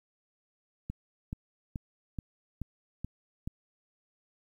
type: click train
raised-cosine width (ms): 5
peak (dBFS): -23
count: 7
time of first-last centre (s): 0.9-3.475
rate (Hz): 2.33
effects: 10-bit